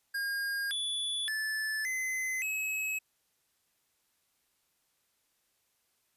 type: tone with pitch steps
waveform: square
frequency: 1620 / 3445 / 1744 / 2044 / 2568 Hz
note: G#6 / A7 / A6 / C7 / E7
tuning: -43 / -37 / -16 / -41 / -46 cents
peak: -32 dBFS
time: 0.14-2.99 s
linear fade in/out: 10 ms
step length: 570 ms
effects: white hiss -75 dBFS RMS until 6.16 s + resampled to 32000 Hz